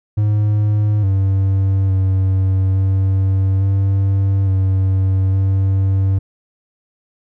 triangle tone with pitch steps, 105 / 96.7 / 95.1 / 96 / 97.6 / 95.3 / 96.5 Hz, G#2 / G2 / F#2 / G2 / G2 / G2 / G2, +19 / -23 / +48 / -36 / -7 / -48 / -27 cents, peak -10 dBFS, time 0.17-6.19 s, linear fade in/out 10 ms, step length 860 ms, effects none

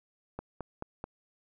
click train, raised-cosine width 1 ms, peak -23 dBFS, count 4, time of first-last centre 0.39-1.041 s, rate 4.61 Hz, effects none

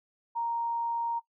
sine tone, 932.3 Hz, A#5, in tune, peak -28 dBFS, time 0.35-1.2 s, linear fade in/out 20 ms, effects noise-tail reverb RT60 0.1 s tail -18 dB re dry

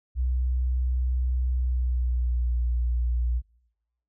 sine tone with pitch glide, 62.9 to 60.02 Hz, B1 to B1, +32 to -49 cents, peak -21 dBFS, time 0.15-3.42 s, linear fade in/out 50 ms, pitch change -81 cents, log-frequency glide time 1.57-2.56 s, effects noise-tail reverb RT60 0.9 s tail -25 dB re dry + tanh soft clip ceiling -18 dBFS

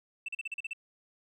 sine tone bursts, 2662 Hz, E7, 16 cents sharp, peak -31 dBFS, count 8, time 0.26-0.733 s, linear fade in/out 5 ms, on 25 ms, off 39 ms, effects tanh soft clip ceiling -32 dBFS + 12-bit

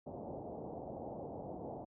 white low-pass noise, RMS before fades -45 dBFS, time 0.06-1.85 s, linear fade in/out 10 ms, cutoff 790 Hz, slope 48 dB/octave, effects high-pass 80 Hz 12 dB/octave

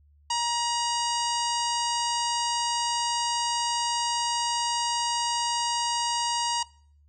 harmonic tone with a mistuned harmonic, 945 Hz, A#5, 23 cents sharp, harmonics 1 / 2 / 3 / 4 / 5 / 6 / 7 / 8 / 9, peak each -26 / -40 / -32 / -41 / -33 / -39 / -36 / -39 / -40 dBFS, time 0.3-6.63 s, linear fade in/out 5 ms, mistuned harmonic 3, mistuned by +28 cents, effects noise-tail reverb RT60 0.5 s tail -21 dB re dry + added 73 Hz sine -56 dBFS peak until 7.08 s

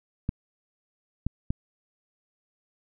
clicks, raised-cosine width 5 ms, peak -14 dBFS, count 3, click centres 0.291 / 1.266 / 1.505 s, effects none

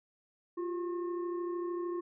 sine tone with frequency modulation, 347.9 Hz, F4, 7 cents flat, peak -33 dBFS, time 0.57-2.01 s, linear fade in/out 10 ms, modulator 729 Hz, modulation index 0.54, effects none

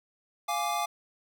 square chord, D diminished, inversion first, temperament equal, 698.5 / 830.6 / 1174.7 Hz, F5 / Ab5 / D6, 0 / 0 / 0 cents, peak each -33 dBFS, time 0.48-0.86 s, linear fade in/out 10 ms, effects none

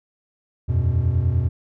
triangle chord, E suspended second, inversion none, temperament equal, 82.41 / 92.5 / 123.47 Hz, E2 / F#2 / B2, 0 / 0 / 0 cents, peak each -19 dBFS, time 0.68-1.49 s, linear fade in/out 20 ms, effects tanh soft clip ceiling -8 dBFS

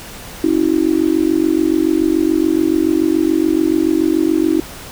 sine tone with amplitude modulation, 320.7 Hz, E4, 48 cents flat, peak -7 dBFS, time 0.44-4.6 s, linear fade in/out 2 ms, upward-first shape sine, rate 47 Hz, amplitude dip 100%, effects pink hiss -33 dBFS RMS until 4.91 s

